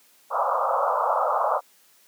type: band-pass noise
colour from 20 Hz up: white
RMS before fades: -23 dBFS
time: 0.3-1.61 s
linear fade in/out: 50 ms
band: 500 to 1300 Hz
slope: 96 dB/octave
effects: white hiss -58 dBFS RMS until 2.07 s + high-pass 200 Hz 12 dB/octave